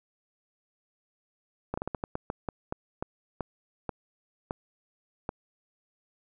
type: slowing click train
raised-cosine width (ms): 1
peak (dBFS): -17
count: 15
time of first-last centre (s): 1.74-5.291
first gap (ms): 35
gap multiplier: 1.27
effects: none